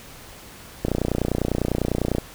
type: click train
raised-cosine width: 2 ms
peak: -8 dBFS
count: 41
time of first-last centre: 0.85-2.183 s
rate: 30 Hz
effects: pink hiss -43 dBFS RMS until 2.34 s